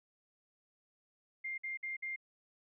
sine tone bursts, 2109 Hz, C7, 13 cents sharp, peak -37 dBFS, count 4, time 1.44-2.162 s, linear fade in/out 10 ms, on 140 ms, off 54 ms, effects none

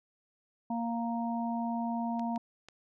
harmonic tone, 232.9 Hz, A#3, 1 cent flat, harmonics 1 / 3 / 4, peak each -32 / -37 / -38 dBFS, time 0.7-2.38 s, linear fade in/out 5 ms
clicks, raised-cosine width 0.2 ms, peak -31 dBFS, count 3, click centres 2.195 / 2.36 / 2.686 s
effects none

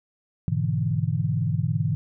sine chord, E dominant seventh, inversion first, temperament equal, 103.83 / 123.47 / 146.83 / 164.81 Hz, G#2 / B2 / D3 / E3, 0 / 0 / 0 / 0 cents, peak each -27 dBFS, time 0.48-1.95 s, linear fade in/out 0 ms, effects none

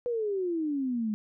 sine exponential sweep, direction down, 493.9 to 207.7 Hz, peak -27 dBFS, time 0.06-1.14 s, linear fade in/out 0 ms, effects none

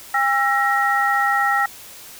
sine tone cluster, 806 / 1342 / 1889 Hz, G5 / E6 / A#6, +48 / +31 / +22 cents, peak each -20 dBFS, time 0.14-1.66 s, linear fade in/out 5 ms, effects white hiss -40 dBFS RMS until 2.19 s

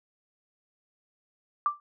sine tone with exponential decay, 1176 Hz, D6, 2 cents sharp, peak -18 dBFS, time 1.66-1.8 s, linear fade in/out 1 ms, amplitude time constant 29 ms, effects none

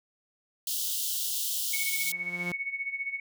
white high-pass noise, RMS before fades -31 dBFS, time 0.67-2.12 s, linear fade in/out 2 ms, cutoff 2900 Hz, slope 96 dB/octave
sine tone with tremolo, 2217 Hz, C#7, in tune, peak -28 dBFS, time 1.73-3.2 s, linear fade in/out 5 ms, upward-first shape sine, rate 15 Hz, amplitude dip 75%
sawtooth tone with exponential growth, 176 Hz, F3, 14 cents sharp, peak -28 dBFS, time 1.73-2.52 s, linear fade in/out 2 ms, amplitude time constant 170 ms
effects none

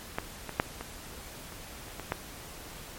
clicks, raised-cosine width 0.5 ms, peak -14 / -21 / -8 / -21 / -30 / -30 / -22 / -13 dBFS, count 8, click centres 0.185 / 0.493 / 0.599 / 0.81 / 1.523 / 1.883 / 1.997 / 2.121 s, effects pink hiss -45 dBFS RMS until 2.98 s + MP3 64 kbps

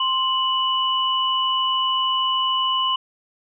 sine tone pair together, 1047.8 / 2960 Hz, C6 / F#7, +2 / 0 cents, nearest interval octave + tritone, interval 1798 cents, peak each -21 dBFS, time 0-2.96 s, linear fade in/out 5 ms, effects none

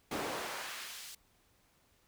brown noise with high-pass filter sweep, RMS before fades -41 dBFS, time 0.11-1.15 s, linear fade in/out 5 ms, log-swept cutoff 300 to 5000 Hz, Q 0.72, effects pink hiss -70 dBFS RMS until 2.07 s

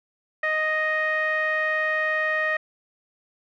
sawtooth tone with low-pass filter, 622.3 Hz, D#5, in tune, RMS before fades -24 dBFS, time 0.43-2.57 s, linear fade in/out 5 ms, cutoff 2000 Hz, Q 8.7, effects none

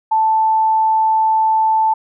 sine tone, 880 Hz, A5, in tune, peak -11 dBFS, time 0.11-1.94 s, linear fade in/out 10 ms, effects none

